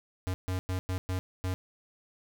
square tone bursts at uneven times, 92.5 Hz, F#2, in tune, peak -30 dBFS, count 6, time 0.27-0.34 / 0.48-0.59 / 0.69-0.79 / 0.89-0.98 / 1.09-1.19 / 1.44-1.54 s, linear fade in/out 0 ms, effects none

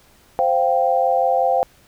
sine chord, C suspended fourth, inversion none, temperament equal, 523.3 / 698.5 / 784 Hz, C5 / F5 / G5, 0 / 0 / 0 cents, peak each -19 dBFS, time 0.39-1.63 s, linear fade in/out 0 ms, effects pink hiss -53 dBFS RMS until 1.87 s

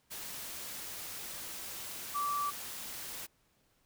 sine tone in noise, 1161 Hz, D6, 20 cents flat, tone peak -31 dBFS, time 2.14-2.51 s, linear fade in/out 20 ms, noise white, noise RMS -43 dBFS, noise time 0.1-3.27 s, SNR +9 dB, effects pink hiss -72 dBFS RMS until 3.85 s

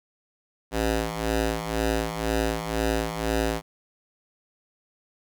10% pulse ring-modulated tone, 110 Hz, A2, in tune, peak -13 dBFS, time 0.71-3.62 s, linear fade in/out 50 ms, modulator 166 Hz, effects none

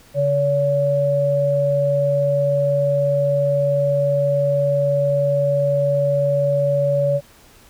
sine tone pair together, 142.1 / 568.1 Hz, C#3 / C#5, +43 / +42 cents, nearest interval 2 octaves, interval 2399 cents, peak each -21 / -16 dBFS, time 0.14-7.21 s, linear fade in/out 50 ms, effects pink hiss -49 dBFS RMS until 7.69 s

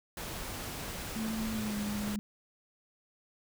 pink noise, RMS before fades -40 dBFS, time 0.17-2.16 s, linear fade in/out 2 ms
sine tone with pitch glide, 221 to 207.4 Hz, A3 to G#3, +8 to -2 cents, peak -33 dBFS, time 1.16-2.19 s, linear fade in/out 0 ms, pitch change -110 cents, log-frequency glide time 1.52-1.75 s
effects none

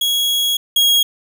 40% pulse tone pair in turn, 3322 / 3295 Hz, G#7 / G#7, 0 / -14 cents, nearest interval unison, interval 14 cents, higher first, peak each -14 / -10 dBFS, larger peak second, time 0.01-0.57 / 0.76-1.03 s, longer first, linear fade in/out 5 ms, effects none

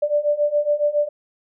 sine beating tone pair, 585 / 592.2 Hz, D5 / D5, -7 / +14 cents, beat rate 7.2 Hz, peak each -21 / -19 dBFS, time 0.02-1.09 s, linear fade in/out 10 ms, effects none

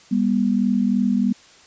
sine tone pair together, 200 / 243.1 Hz, G3 / B3, +35 / -27 cents, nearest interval minor third, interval 338 cents, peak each -19 dBFS, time 0.11-1.33 s, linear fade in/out 10 ms, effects white hiss -49 dBFS RMS until 1.66 s + resampled to 16000 Hz

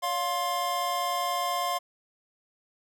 square tone cluster, 575 / 705 / 1056 Hz, D5 / F5 / C6, -37 / +16 / +16 cents, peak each -38 / -31 / -30 dBFS, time 0.02-1.79 s, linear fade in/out 20 ms, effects none

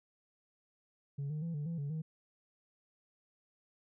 sine tone with pitch steps, 140.7 / 152.4 / 167.2 / 147 / 167.4 / 142.5 / 158 Hz, C#3 / D#3 / E3 / D3 / E3 / C#3 / D#3, +26 / -36 / +25 / +2 / +27 / +48 / +27 cents, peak -33 dBFS, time 1.18-2.02 s, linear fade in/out 10 ms, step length 120 ms, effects tanh soft clip ceiling -34 dBFS

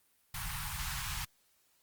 pink band-stop noise, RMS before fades -38 dBFS, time 0.34-1.25 s, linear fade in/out 5 ms, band 160 to 840 Hz, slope 48 dB/octave, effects white hiss -71 dBFS RMS until 1.82 s + Opus 32 kbps

